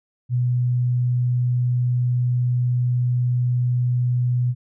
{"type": "tone", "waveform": "sine", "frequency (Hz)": 123.47, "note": "B2", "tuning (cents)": 0, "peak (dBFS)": -17, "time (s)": [0.29, 4.55], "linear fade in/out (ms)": 50, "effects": []}